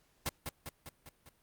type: noise with echo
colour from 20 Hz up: pink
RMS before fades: -35 dBFS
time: 0.26-0.29 s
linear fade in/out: 0 ms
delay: 200 ms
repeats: 5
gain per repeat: -4 dB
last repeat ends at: 1.29 s
effects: pink hiss -71 dBFS RMS until 1.42 s + Opus 48 kbps